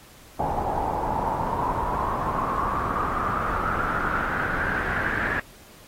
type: noise with low-pass filter sweep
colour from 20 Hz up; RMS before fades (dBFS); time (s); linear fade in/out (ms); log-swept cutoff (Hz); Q
pink; -26; 0.39-5.4; 5; 800 to 1700; 7.4
effects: pink hiss -50 dBFS RMS until 5.87 s + AAC 48 kbps